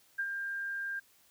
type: tone with ADSR envelope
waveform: sine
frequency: 1597 Hz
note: G6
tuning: 32 cents sharp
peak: -29 dBFS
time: 0.18-1 s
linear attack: 15 ms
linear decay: 58 ms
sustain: -5 dB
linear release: 13 ms
effects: white hiss -65 dBFS RMS until 1.3 s